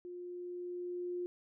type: tone with level ramp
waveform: sine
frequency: 355 Hz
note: F4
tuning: 28 cents sharp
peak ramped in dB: -43 to -35 dBFS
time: 0.05-1.26 s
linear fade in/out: 0 ms
effects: none